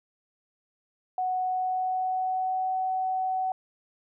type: tone with pitch glide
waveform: sine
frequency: 740 to 751.2 Hz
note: F#5 to F#5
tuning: 0 to +26 cents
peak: -25 dBFS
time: 1.18-3.52 s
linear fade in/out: 2 ms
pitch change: +26 cents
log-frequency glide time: 1.39-2.76 s
effects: none